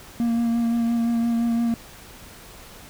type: tone with vibrato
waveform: triangle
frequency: 233.1 Hz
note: A#3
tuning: in tune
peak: -17 dBFS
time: 0.2-1.74 s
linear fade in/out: 0 ms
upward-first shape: sine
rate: 5.8 Hz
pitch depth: 18 cents each way
effects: pink hiss -44 dBFS RMS until 2.89 s